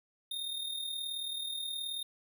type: tone with amplitude modulation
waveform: square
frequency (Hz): 3677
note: A#7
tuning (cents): -24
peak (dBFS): -34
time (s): 0.31-2.03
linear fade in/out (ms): 5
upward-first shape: sine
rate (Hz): 38.7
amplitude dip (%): 50
effects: none